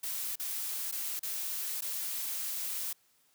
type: noise with dropouts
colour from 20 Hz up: blue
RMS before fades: -36 dBFS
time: 0.03-2.93 s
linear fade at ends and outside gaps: 5 ms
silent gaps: 0.357-0.396 / 0.915-0.923 / 1.194-1.23 / 1.809-1.82 s
effects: white hiss -69 dBFS RMS until 3.34 s + high-pass 80 Hz 12 dB/octave